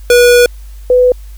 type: tone pair in turn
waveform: square / sine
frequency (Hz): 485.6 / 499.3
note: B4 / B4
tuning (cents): -29 / +19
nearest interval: unison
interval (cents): 48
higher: second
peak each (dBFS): -4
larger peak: neither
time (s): 0.1-0.46 / 0.9-1.12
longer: first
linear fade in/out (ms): 2
effects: added 50 Hz sine -27 dBFS peak until 1.37 s + white hiss -46 dBFS RMS until 1.37 s